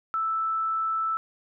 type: tone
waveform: sine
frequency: 1318.5 Hz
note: E6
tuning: in tune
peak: -24 dBFS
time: 0.14-1.17 s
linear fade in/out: 0 ms
effects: none